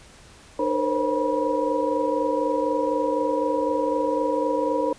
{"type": "tone cluster", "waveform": "sine", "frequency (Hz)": [302.3, 466.3, 514, 538, 968], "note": ["D#4", "A#4", "C5", "C5", "B5"], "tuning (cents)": [-50, 1, -31, 48, -35], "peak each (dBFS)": -27, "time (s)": [0.59, 4.93], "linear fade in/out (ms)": 5, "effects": ["pink hiss -49 dBFS RMS until 4.98 s", "resampled to 22050 Hz"]}